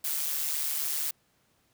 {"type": "noise with amplitude modulation", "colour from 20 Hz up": "blue", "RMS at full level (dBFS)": -28, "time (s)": [0.04, 1.11], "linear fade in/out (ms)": 5, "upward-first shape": "sine", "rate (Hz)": 148, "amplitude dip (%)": 60, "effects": ["pink hiss -69 dBFS RMS until 1.73 s", "high-pass 60 Hz 12 dB/octave"]}